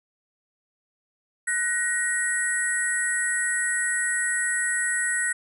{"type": "tone cluster", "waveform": "sine", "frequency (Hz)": [1487, 1885, 8050, 10160], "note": ["F#6", "A#6", "B8", "D#9"], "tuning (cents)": [8, 19, 32, 35], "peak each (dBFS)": [-29, -25, -30, -31], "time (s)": [1.47, 5.33], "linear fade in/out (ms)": 10, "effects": []}